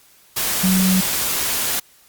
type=tone in noise; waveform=sine; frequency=186.9 Hz; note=F#3; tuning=18 cents sharp; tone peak=-14 dBFS; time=0.63-1.01 s; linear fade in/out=10 ms; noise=white; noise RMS=-21 dBFS; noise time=0.36-1.8 s; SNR=+4 dB; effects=white hiss -52 dBFS RMS until 2.08 s + Opus 48 kbps